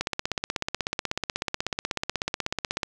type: click train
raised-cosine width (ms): 0.2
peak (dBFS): -9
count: 47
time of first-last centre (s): 0.01-2.832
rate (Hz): 16.3
effects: none